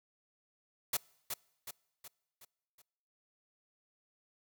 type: noise with echo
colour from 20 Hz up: white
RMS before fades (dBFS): -32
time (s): 0.93-0.97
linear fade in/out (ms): 5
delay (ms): 370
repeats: 5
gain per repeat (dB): -6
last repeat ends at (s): 2.82
effects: noise-tail reverb RT60 1.0 s tail -25 dB re dry